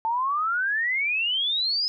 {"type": "exponential sweep", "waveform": "sine", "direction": "up", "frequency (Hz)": [880, 5130], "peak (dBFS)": -22, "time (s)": [0.05, 1.88], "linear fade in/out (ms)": 0, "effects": []}